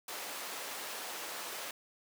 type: high-pass noise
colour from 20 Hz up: pink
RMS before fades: -42 dBFS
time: 0.08-1.71 s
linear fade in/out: 2 ms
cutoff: 550 Hz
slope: 12 dB/octave
effects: none